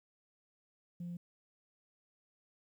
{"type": "tone", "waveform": "sine", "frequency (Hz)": 174, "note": "F3", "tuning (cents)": -6, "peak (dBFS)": -38, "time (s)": [1, 1.17], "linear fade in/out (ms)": 5, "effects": ["tanh soft clip ceiling -37 dBFS", "12-bit"]}